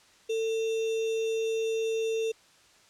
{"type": "tone with sample-and-hold", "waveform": "sine", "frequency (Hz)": 447.4, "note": "A4", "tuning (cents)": 29, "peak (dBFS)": -26, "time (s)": [0.29, 2.32], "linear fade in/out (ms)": 10, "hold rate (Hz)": 3150, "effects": ["white hiss -59 dBFS RMS until 2.89 s", "low-pass 7000 Hz 12 dB/octave"]}